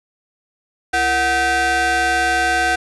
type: ring-modulated tone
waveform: 40% pulse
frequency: 402.3 Hz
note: G4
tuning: 45 cents sharp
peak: -11 dBFS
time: 0.93-2.76 s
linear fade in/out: 10 ms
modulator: 1140 Hz
effects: resampled to 24000 Hz + 8-bit